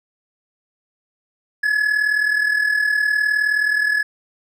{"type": "tone with amplitude modulation", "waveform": "triangle", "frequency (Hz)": 1700, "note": "G#6", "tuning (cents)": 40, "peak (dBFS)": -11, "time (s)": [1.63, 4.03], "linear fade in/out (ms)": 10, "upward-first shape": "sine", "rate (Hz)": 39.3, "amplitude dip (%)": 65, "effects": []}